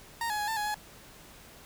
30% pulse tone with pitch steps, 927 / 843 / 833 / 891 / 836 / 843 Hz, A#5 / G#5 / G#5 / A5 / G#5 / G#5, -10 / +26 / +5 / +22 / +11 / +26 cents, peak -27 dBFS, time 0.21-0.744 s, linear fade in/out 2 ms, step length 89 ms, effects pink hiss -52 dBFS RMS until 1.65 s

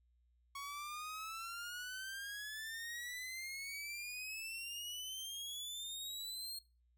sawtooth exponential sweep, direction up, 1108.7 to 4260 Hz, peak -40 dBFS, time 0.55-6.59 s, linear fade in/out 5 ms, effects noise-tail reverb RT60 0.3 s tail -21 dB re dry + added 60 Hz sine -70 dBFS peak until 6.97 s

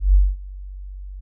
sine tone with ADSR envelope, 47.6 Hz, F#1, 50 cents sharp, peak -8 dBFS, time 0-1.21 s, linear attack 140 ms, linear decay 220 ms, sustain -23 dB, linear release 18 ms, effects none

